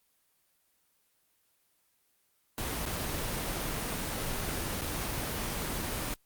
pink noise with dropouts, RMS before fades -34 dBFS, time 2.58-6.14 s, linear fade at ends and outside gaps 1 ms, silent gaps 2.854-2.861 / 4.812-4.817 s, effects white hiss -72 dBFS RMS until 6.25 s + Opus 24 kbps

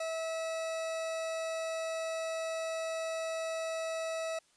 40% pulse tone, 649 Hz, E5, 27 cents flat, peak -33 dBFS, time 0-4.39 s, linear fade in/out 5 ms, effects white hiss -68 dBFS RMS until 4.56 s + resampled to 22050 Hz

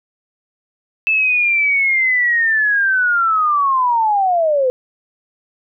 sine linear sweep, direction down, 2637 to 493.9 Hz, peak -12 dBFS, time 1.07-4.7 s, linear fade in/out 0 ms, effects none

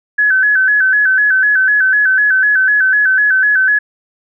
sine tone with vibrato, 1608 Hz, G6, 44 cents sharp, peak -8 dBFS, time 0.18-3.79 s, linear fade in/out 10 ms, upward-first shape square, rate 4 Hz, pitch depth 87 cents each way, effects none

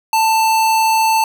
square tone, 887 Hz, A5, 14 cents sharp, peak -12 dBFS, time 0.13-1.24 s, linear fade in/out 2 ms, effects none

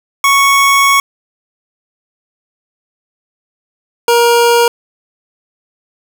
25% pulse tone pair in turn, 1108.7 / 472.1 Hz, C#6 / A#4, 0 / +22 cents, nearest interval octave + minor third, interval 1478 cents, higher first, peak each -3 dBFS, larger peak neither, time 0.24-1 / 4.08-4.68 s, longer first, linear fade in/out 2 ms, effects none

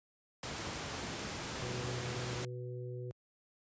pink noise, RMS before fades -40 dBFS, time 0.43-2.45 s, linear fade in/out 2 ms
harmonic tone, 123.47 Hz, B2, in tune, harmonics 1 / 3 / 4, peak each -40 / -46 / -49 dBFS, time 1.62-3.11 s, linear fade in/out 0 ms
effects high-pass 80 Hz 12 dB/octave + resampled to 16000 Hz

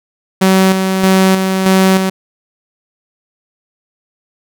sawtooth tone with tremolo, 189.6 Hz, F#3, 43 cents sharp, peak -3 dBFS, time 0.41-2.1 s, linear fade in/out 10 ms, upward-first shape square, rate 1.6 Hz, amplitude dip 45%, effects none

